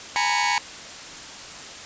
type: tone cluster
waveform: sawtooth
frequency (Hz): 828 / 917 / 984 / 2231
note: G#5 / A#5 / B5 / C#7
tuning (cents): -5 / -29 / -7 / +11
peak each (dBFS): -22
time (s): 0.16-0.58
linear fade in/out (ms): 0
effects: white hiss -38 dBFS RMS until 1.85 s + resampled to 16000 Hz